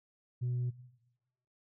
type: tone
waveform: sine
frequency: 123.47 Hz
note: B2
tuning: in tune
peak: -29 dBFS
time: 0.41-0.71 s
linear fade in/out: 20 ms
effects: noise-tail reverb RT60 1.0 s tail -18 dB re dry + tanh soft clip ceiling -29 dBFS